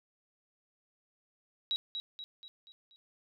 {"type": "tone with echo", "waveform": "sine", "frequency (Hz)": 3864, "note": "B7", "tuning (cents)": -39, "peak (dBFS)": -29, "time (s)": [1.71, 1.76], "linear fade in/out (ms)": 0, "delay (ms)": 240, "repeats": 5, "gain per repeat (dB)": -6, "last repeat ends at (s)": 2.96, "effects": []}